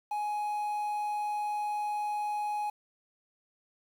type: tone with quantisation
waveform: triangle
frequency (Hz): 836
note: G#5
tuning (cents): +11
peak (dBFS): -28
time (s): 0.11-2.7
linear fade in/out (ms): 5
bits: 9
effects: none